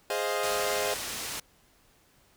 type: chord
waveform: sawtooth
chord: F minor seventh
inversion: first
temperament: equal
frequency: 415.3 / 523.3 / 622.3 / 698.5 Hz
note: Ab4 / C5 / Eb5 / F5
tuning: 0 / 0 / 0 / 0 cents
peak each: -29 / -29 / -29 / -31 dBFS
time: 0.1-0.94 s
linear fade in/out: 2 ms
type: low-pass noise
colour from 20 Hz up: white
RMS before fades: -36 dBFS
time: 0.43-1.4 s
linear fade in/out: 5 ms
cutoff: 9100 Hz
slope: 12 dB/octave
effects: pink hiss -63 dBFS RMS until 2.36 s